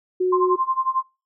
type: tone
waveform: sine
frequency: 367.3 Hz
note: F#4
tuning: 13 cents flat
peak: -17 dBFS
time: 0.2-0.56 s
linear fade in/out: 10 ms
type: tone with tremolo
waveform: sine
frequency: 1050 Hz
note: C6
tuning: 6 cents sharp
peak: -16 dBFS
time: 0.32-1.03 s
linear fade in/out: 10 ms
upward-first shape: sine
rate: 11 Hz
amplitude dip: 90%
effects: noise-tail reverb RT60 0.3 s tail -25 dB re dry